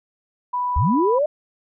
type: tone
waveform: sine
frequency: 987.8 Hz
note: B5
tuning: in tune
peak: -20 dBFS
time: 0.53-1.19 s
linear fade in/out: 10 ms
type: linear sweep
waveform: sine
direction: up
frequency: 51.7 to 621 Hz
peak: -16 dBFS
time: 0.76-1.26 s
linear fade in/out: 5 ms
effects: none